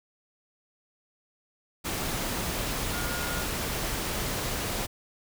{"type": "tone in noise", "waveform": "sine", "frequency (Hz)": 1425, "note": "F6", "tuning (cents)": 34, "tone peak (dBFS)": -36, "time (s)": [2.92, 3.45], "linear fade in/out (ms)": 20, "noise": "pink", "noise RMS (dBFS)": -31, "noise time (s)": [1.84, 4.87], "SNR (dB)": -8, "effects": []}